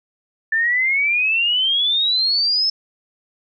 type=exponential sweep; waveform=sine; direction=up; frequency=1760 to 5290 Hz; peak=-15 dBFS; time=0.52-2.7 s; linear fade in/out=5 ms; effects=none